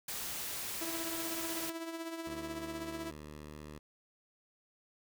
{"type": "noise", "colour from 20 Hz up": "white", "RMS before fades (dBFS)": -40, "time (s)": [0.08, 1.7], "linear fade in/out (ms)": 5}
{"type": "tone with tremolo", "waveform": "sawtooth", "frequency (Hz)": 329.6, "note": "E4", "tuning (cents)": 0, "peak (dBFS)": -33, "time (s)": [0.81, 3.11], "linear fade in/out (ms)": 5, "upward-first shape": "triangle", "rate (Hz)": 16, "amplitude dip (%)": 60}
{"type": "tone", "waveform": "10% pulse", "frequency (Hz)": 75.2, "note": "D2", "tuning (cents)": 42, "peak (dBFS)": -38, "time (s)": [2.26, 3.79], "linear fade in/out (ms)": 10}
{"effects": []}